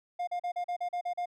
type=tone bursts; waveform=triangle; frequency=708 Hz; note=F5; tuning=23 cents sharp; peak=-28 dBFS; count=9; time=0.19-1.258 s; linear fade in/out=10 ms; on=84 ms; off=39 ms; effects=none